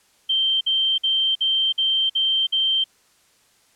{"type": "tone bursts", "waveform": "sine", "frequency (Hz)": 3136, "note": "G7", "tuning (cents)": 0, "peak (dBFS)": -17, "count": 7, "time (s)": [0.29, 2.842], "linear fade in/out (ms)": 10, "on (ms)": 320, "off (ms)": 52, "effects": ["white hiss -59 dBFS RMS until 3.75 s", "low-pass 10000 Hz 12 dB/octave"]}